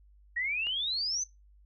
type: exponential sweep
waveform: sine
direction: up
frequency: 1864.7 to 6272 Hz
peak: -29 dBFS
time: 0.36-1.24 s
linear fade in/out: 10 ms
type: click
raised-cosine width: 0.3 ms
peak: -30 dBFS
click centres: 0.669 s
effects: noise-tail reverb RT60 0.2 s tail -19 dB re dry + added 50 Hz sine -56 dBFS peak until 1.65 s